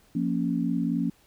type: chord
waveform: sine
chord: Bb minor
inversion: second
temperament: equal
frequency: 174.61 / 233.1 / 277.2 Hz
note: F3 / Bb3 / Db4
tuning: 0 / 0 / 0 cents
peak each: -28 dBFS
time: 0.15-1.1 s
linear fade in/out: 5 ms
effects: pink hiss -61 dBFS RMS until 1.26 s